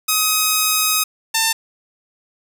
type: tone pair in turn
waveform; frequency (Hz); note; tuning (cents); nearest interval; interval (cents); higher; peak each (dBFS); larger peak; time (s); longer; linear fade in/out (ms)
5% pulse; 1262 / 896.5; D#6 / A5; +24 / +32; tritone; 592; first; -3; neither; 0.08-1.04 / 1.34-1.53; first; 10
effects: none